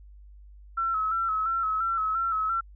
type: tone with vibrato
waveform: sine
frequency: 1318.5 Hz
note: E6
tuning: in tune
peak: -24 dBFS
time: 0.77-2.61 s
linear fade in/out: 10 ms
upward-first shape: square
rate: 2.9 Hz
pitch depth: 42 cents each way
effects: added 50 Hz sine -46 dBFS peak until 2.75 s